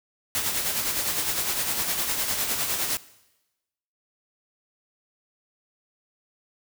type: noise with tremolo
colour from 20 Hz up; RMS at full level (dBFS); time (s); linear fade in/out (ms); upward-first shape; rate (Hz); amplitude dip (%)
white; -25; 0.35-2.97; 0; sine; 9.8; 45
effects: noise-tail reverb RT60 1.0 s tail -19 dB re dry